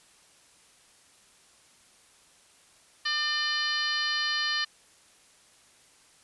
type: harmonic tone with a mistuned harmonic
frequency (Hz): 600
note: D5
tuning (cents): +37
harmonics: 2 / 3 / 4 / 5 / 6 / 7 / 8 / 9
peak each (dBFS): -36 / -30 / -42 / -33 / -39 / -32 / -35 / -44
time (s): 3.05-4.65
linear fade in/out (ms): 10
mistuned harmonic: 9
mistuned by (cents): +69
effects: white hiss -59 dBFS RMS until 6.23 s + resampled to 24000 Hz